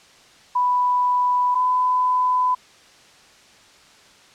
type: tone pair in turn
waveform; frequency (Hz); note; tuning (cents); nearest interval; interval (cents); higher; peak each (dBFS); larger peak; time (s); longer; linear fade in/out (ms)
sine; 990 / 1003.8; B5 / B5; +4 / +28; unison; 24; second; -16; neither; 0.55-1.55 / 1.55-2.55; neither; 10
effects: white hiss -50 dBFS RMS until 4.34 s + low-pass 6000 Hz 12 dB/octave